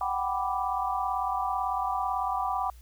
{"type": "chord", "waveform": "sine", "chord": "G major seventh", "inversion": "third", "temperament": "equal with one note detuned", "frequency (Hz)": [746, 784, 987.8, 1174.7], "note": ["F#5", "G5", "B5", "D6"], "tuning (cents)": [14, 0, 0, 0], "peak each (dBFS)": -32, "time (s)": [0.01, 2.7], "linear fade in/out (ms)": 2, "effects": ["added 60 Hz sine -47 dBFS peak until 2.81 s", "white hiss -61 dBFS RMS until 2.81 s"]}